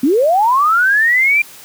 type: linear sweep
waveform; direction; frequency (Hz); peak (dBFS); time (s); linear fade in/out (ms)
sine; up; 240.8 to 2404; -9; 0.03-1.42; 5
effects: white hiss -38 dBFS RMS until 1.64 s + high-pass 60 Hz 12 dB/octave